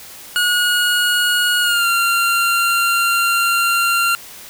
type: tone with pitch glide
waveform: 25% pulse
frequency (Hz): 1447 to 1383.3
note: F#6 to F6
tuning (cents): -39 to -17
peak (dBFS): -10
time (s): 0.36-4.15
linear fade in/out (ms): 0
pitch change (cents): -78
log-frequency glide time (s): 1.61-1.87
effects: white hiss -37 dBFS RMS until 4.49 s